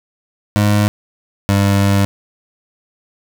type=tone pair in turn; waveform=25% pulse; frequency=103.83 / 99.56 Hz; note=G#2 / G2; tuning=0 / +27 cents; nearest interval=minor second; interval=73 cents; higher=first; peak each=-7 dBFS; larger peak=neither; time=0.56-0.88 / 1.49-2.05 s; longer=second; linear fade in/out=0 ms; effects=none